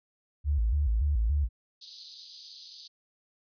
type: tone with vibrato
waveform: sine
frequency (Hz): 63.4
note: B1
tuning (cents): +46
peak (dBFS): -23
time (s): 0.44-1.49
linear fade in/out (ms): 50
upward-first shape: square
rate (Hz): 3.5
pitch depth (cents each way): 240
type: high-pass noise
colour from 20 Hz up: pink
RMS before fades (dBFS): -40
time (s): 1.81-2.88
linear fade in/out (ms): 10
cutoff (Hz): 3900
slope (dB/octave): 48
effects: resampled to 11025 Hz